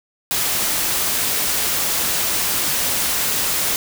white noise, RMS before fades -20 dBFS, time 0.31-3.76 s, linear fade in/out 0 ms, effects none

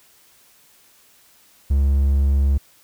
triangle tone, 69.3 Hz, C#2, in tune, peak -12 dBFS, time 1.7-2.58 s, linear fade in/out 10 ms, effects white hiss -54 dBFS RMS until 2.83 s

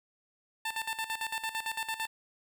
15% pulse tone with tremolo, 890 Hz, A5, 20 cents sharp, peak -25 dBFS, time 0.65-2.07 s, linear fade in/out 5 ms, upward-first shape square, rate 8.9 Hz, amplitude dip 75%, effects none

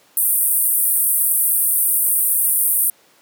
white band-pass noise, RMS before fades -17 dBFS, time 0.17-2.9 s, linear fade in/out 2 ms, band 8700 to 16000 Hz, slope 96 dB/octave, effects pink hiss -53 dBFS RMS until 3.21 s + high-pass 300 Hz 12 dB/octave

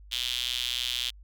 sawtooth tone with high-pass filter, 123.47 Hz, B2, in tune, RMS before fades -31 dBFS, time 0.11-1.11 s, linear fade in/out 20 ms, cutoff 3300 Hz, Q 5.5, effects added 50 Hz sine -47 dBFS peak until 1.23 s

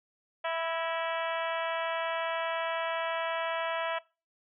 harmonic tone with a mistuned harmonic, 329.6 Hz, E4, in tune, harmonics 2 / 3 / 4 / 5 / 6 / 7 / 8 / 9 / 10, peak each -32 / -36 / -38 / -40 / -42 / -43 / -44 / -45 / -46 dBFS, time 0.44-3.99 s, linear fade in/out 10 ms, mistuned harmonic 6, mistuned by -39 cents, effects noise-tail reverb RT60 0.3 s tail -22 dB re dry

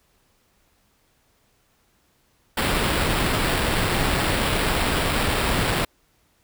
pink noise with sample-and-hold, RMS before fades -22 dBFS, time 2.57-5.85 s, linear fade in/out 5 ms, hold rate 6300 Hz, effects pink hiss -64 dBFS RMS until 6.43 s

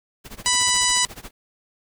pink noise with tremolo, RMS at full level -36 dBFS, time 0.24-1.31 s, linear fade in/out 20 ms, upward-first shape sine, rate 14 Hz, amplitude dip 90%
harmonic tone, 989 Hz, B5, 2 cents sharp, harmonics 1 / 2 / 3 / 4 / 5 / 6 / 7 / 8 / 9, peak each -26 / -26 / -26 / -26 / -26 / -26 / -26 / -26 / -26 dBFS, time 0.46-1.05 s, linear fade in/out 0 ms
effects none

